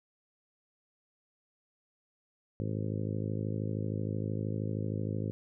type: harmonic tone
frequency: 53 Hz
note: G#1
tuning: 36 cents sharp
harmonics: 2 / 3 / 4 / 5 / 6 / 7 / 8 / 9 / 10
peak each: -34 / -38 / -40 / -42 / -44 / -45 / -46 / -47 / -48 dBFS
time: 2.6-5.31 s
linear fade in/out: 0 ms
effects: none